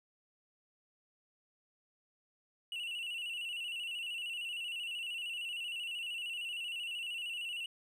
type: tone with vibrato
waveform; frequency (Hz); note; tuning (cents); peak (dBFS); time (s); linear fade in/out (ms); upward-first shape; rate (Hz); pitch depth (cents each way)
triangle; 2810; F7; +10; -36; 2.72-7.66; 2; square; 13; 61
effects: none